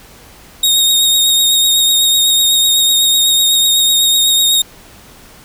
sawtooth tone with vibrato, 3729 Hz, A#7, in tune, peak -6 dBFS, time 0.63-4.62 s, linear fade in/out 5 ms, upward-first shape triangle, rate 8 Hz, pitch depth 29 cents each way, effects pink hiss -40 dBFS RMS until 5.44 s

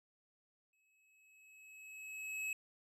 square tone with exponential growth, 2574 Hz, E7, 42 cents flat, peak -37 dBFS, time 0.73-2.53 s, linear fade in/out 2 ms, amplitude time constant 390 ms, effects low-pass 12000 Hz 12 dB/octave

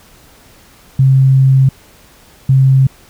sine tone pair in turn, 133.4 / 133.4 Hz, C3 / C3, +34 / +34 cents, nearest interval unison, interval 0 cents, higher neither, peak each -5 dBFS, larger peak neither, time 0.99-1.69 / 2.49-2.87 s, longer first, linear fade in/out 5 ms, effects pink hiss -44 dBFS RMS until 3.09 s

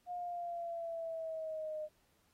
sine linear sweep, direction down, 716 to 610 Hz, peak -38 dBFS, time 0.06-1.89 s, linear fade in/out 50 ms, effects pink hiss -74 dBFS RMS until 2.33 s + AAC 48 kbps

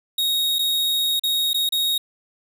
45% pulse tone with dropouts, 3757 Hz, A#7, 13 cents sharp, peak -19 dBFS, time 0.18-1.98 s, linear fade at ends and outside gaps 5 ms, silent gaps 0.586-0.59 / 1.196-1.235 / 1.533-1.543 / 1.691-1.722 s, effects none

